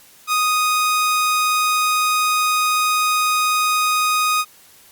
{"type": "tone", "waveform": "sawtooth", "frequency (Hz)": 1244.5, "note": "D#6", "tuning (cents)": 0, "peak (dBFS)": -12, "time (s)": [0.27, 4.45], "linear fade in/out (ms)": 50, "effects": ["white hiss -48 dBFS RMS until 4.91 s", "Opus 48 kbps"]}